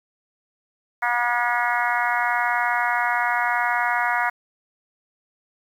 harmonic tone, 240.8 Hz, B3, 44 cents flat, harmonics 3 / 4 / 5 / 6 / 7 / 8 / 9, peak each -26 / -25 / -29 / -26 / -28 / -28 / -30 dBFS, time 1.02-4.3 s, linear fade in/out 10 ms, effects 8-bit

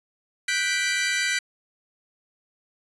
sawtooth chord, G major seventh, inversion third, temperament equal, 1480 / 1568 / 1975.5 / 2349 Hz, F#6 / G6 / B6 / D7, 0 / 0 / 0 / 0 cents, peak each -27 / -26 / -22 / -25 dBFS, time 0.48-1.39 s, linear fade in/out 5 ms, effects resampled to 22050 Hz

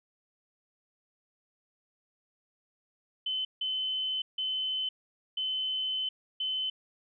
sine tone bursts at uneven times, 3047 Hz, G7, 50 cents flat, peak -29 dBFS, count 5, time 3.26-3.45 / 3.61-4.22 / 4.38-4.89 / 5.37-6.09 / 6.4-6.7 s, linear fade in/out 5 ms, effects none

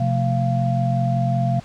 sine tone cluster, 128.4 / 173.8 / 219 / 689 Hz, C3 / F3 / A3 / F5, -32 / -8 / -8 / -24 cents, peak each -19 / -26 / -27 / -24 dBFS, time 0-1.6 s, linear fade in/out 5 ms, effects pink hiss -45 dBFS RMS until 1.64 s + low-pass 6000 Hz 12 dB/octave

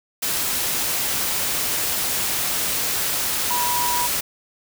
sine tone in noise, 971 Hz, B5, 30 cents flat, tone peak -22 dBFS, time 3.5-4.07 s, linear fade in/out 10 ms, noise white, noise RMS -23 dBFS, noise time 0.22-4.21 s, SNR -2 dB, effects none

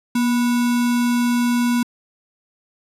sine tone with sample-and-hold, 239.6 Hz, A#3, 48 cents sharp, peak -15 dBFS, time 0.15-1.83 s, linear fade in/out 5 ms, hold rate 1225 Hz, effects resampled to 32000 Hz

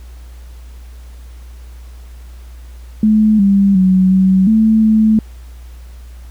sine tone with pitch steps, 215.3 / 198 / 186.8 / 188.9 / 219.9 / 218 Hz, A3 / G3 / F#3 / F#3 / A3 / A3, -37 / +18 / +17 / +36 / -1 / -16 cents, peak -7 dBFS, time 3.03-5.19 s, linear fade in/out 2 ms, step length 360 ms, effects added 60 Hz sine -31 dBFS peak until 6.3 s + pink hiss -48 dBFS RMS until 6.3 s

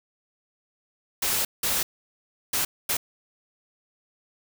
white noise bursts at uneven times, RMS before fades -25 dBFS, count 4, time 1.22-1.45 / 1.63-1.83 / 2.53-2.65 / 2.89-2.97 s, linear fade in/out 5 ms, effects none

